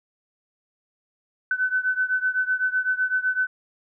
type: beating tone pair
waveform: sine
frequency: 1508 / 1515.9 Hz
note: F#6 / F#6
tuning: +32 / +42 cents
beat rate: 7.9 Hz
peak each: -23 / -25 dBFS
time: 1.51-3.47 s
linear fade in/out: 2 ms
effects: none